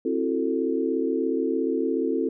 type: chord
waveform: sine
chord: F# half-diminished seventh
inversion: second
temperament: just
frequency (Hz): 266.4 / 333 / 370 / 444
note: C4 / E4 / F#4 / A4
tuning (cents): +31 / +18 / 0 / +16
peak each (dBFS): -27 / -27 / -30 / -27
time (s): 0.05-2.29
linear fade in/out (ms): 5
effects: none